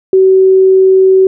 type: tone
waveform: sine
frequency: 379.3 Hz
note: F#4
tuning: 43 cents sharp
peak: -3 dBFS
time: 0.13-1.27 s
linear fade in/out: 2 ms
effects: none